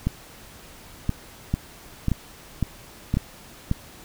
two click trains, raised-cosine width 5 ms, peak -9 / -9 dBFS, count 4 / 5, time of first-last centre 0.07-3.141 / 1.54-3.714 s, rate 0.977 / 1.84 Hz, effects pink hiss -46 dBFS RMS until 4.04 s

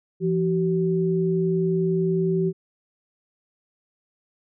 sine tone pair together, 169.5 / 380.5 Hz, E3 / F#4, +49 / +48 cents, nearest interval octave + major second, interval 1399 cents, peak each -22 dBFS, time 0.2-2.53 s, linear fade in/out 50 ms, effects none

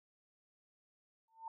sine tone with exponential growth, 899 Hz, A5, 37 cents sharp, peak -39 dBFS, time 1.28-1.48 s, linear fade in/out 2 ms, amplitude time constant 42 ms, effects none

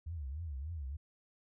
sine tone with vibrato, 74.9 Hz, D2, 35 cents sharp, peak -38 dBFS, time 0.06-0.97 s, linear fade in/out 10 ms, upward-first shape triangle, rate 3.4 Hz, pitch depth 280 cents each way, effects none

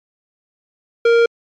sine tone with tanh clipping, 466.2 Hz, A#4, in tune, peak -11 dBFS, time 1.05-1.26 s, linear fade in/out 5 ms, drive 14 dB, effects MP3 96 kbps

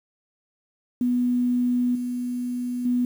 sine tone with level steps, 246.1 Hz, B3, 6 cents flat, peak -19 / -25 / -19 dBFS, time 1.01-3.05 s, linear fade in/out 2 ms, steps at 1.95 / 2.85 s, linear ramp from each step 5 ms, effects 8-bit

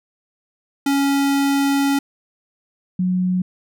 square / sine tone pair in turn, 278.5 / 182.76 Hz, C#4 / F#3, +8 / -21 cents, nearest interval perfect fifth, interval 729 cents, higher first, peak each -16 dBFS, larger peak neither, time 0.86-1.99 / 2.99-3.42 s, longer first, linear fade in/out 5 ms, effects none

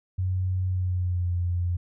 sine tone with pitch glide, 92.6 to 88.06 Hz, F#2 to F2, +2 to +15 cents, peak -23 dBFS, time 0.18-1.77 s, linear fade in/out 10 ms, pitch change -87 cents, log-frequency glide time 0.68-1.33 s, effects none

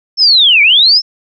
sine linear two-way sweep, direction down then up, 5390 to 2219 to 5390 Hz, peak -4 dBFS, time 0.17-1.02 s, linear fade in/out 50 ms, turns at 0.62 s, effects none

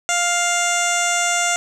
15% pulse tone with low-pass filter, 700 Hz, F5, 4 cents sharp, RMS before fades -19 dBFS, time 0.09-1.56 s, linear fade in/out 0 ms, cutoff 7400 Hz, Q 3.6, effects none

